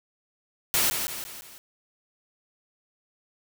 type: noise with echo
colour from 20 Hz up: white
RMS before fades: -23 dBFS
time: 0.74-0.9 s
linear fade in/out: 0 ms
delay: 170 ms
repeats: 4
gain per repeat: -6 dB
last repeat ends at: 1.58 s
effects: none